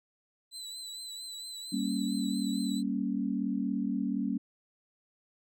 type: tone with vibrato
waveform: 30% pulse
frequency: 4000 Hz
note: B7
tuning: 21 cents sharp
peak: -37 dBFS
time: 0.51-2.83 s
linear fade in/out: 50 ms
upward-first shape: triangle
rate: 4.4 Hz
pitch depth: 47 cents each way
type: chord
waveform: sine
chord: G diminished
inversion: none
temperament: equal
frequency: 196 / 233.1 / 277.2 Hz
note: G3 / Bb3 / Db4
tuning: 0 / 0 / 0 cents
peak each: -33 dBFS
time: 1.72-4.38 s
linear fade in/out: 10 ms
effects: none